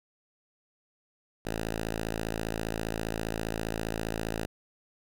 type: tone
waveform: 5% pulse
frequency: 55 Hz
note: A1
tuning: in tune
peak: -20 dBFS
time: 1.45-4.46 s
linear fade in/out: 5 ms
effects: none